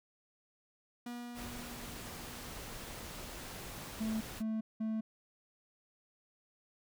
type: tone with exponential decay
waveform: 45% pulse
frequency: 241.2 Hz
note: B3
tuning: 41 cents flat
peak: -40 dBFS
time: 1.06-3.73 s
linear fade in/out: 5 ms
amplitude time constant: 580 ms
type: noise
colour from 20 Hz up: pink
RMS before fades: -46 dBFS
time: 1.34-4.43 s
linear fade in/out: 50 ms
type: tone bursts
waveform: triangle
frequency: 220 Hz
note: A3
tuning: in tune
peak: -31 dBFS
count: 3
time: 4-5.01 s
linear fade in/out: 10 ms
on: 210 ms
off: 190 ms
effects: none